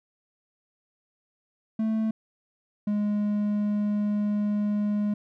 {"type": "tone pair in turn", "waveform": "triangle", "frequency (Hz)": [220, 207.7], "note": ["A3", "G#3"], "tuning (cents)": [0, 0], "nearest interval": "minor second", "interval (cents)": 100, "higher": "first", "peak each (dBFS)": -21, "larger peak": "neither", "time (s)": [[1.79, 2.11], [2.87, 5.14]], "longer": "second", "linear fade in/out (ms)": 5, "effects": []}